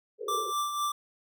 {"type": "band-pass noise", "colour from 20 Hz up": "white", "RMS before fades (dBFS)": -37, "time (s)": [0.18, 0.53], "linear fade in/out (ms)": 50, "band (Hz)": [380, 500], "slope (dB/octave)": 96}
{"type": "tone with tremolo", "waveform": "square", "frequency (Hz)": 1174.7, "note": "D6", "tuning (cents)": 0, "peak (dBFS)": -27, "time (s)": [0.28, 0.92], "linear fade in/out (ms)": 5, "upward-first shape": "triangle", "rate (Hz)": 4, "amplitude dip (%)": 55}
{"effects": []}